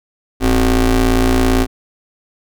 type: ring-modulated tone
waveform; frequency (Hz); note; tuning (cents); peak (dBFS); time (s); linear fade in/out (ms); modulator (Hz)
30% pulse; 116.54; A#2; 0; -5; 0.4-1.67; 50; 146
effects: none